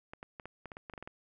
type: clicks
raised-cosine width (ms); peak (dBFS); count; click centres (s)
0.5; -29; 12; 0.135 / 0.229 / 0.398 / 0.456 / 0.657 / 0.718 / 0.769 / 0.898 / 0.937 / 0.978 / 1.026 / 1.075
effects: none